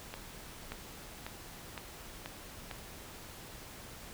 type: accelerating click train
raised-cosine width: 0.3 ms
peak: -24 dBFS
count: 6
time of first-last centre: 0.14-2.712 s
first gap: 580 ms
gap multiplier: 0.94
effects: pink hiss -49 dBFS RMS until 4.13 s